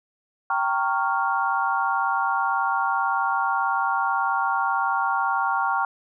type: chord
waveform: sine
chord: G half-diminished seventh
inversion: none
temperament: equal with one note detuned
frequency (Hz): 784 / 922.2 / 1108.7 / 1396.9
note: G5 / Bb5 / Db6 / F6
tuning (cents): 0 / -19 / 0 / 0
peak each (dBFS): -26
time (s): 0.5-5.85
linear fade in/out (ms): 2
effects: none